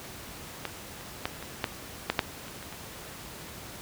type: clicks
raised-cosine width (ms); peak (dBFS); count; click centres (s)
0.3; -15 / -28 / -12 / -24 / -10 / -8 / -6 / -28 / -25 / -26; 10; 0.653 / 1.01 / 1.255 / 1.426 / 1.642 / 2.1 / 2.192 / 2.482 / 2.627 / 2.726
effects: pink hiss -43 dBFS RMS until 3.81 s + high-pass 60 Hz 12 dB/octave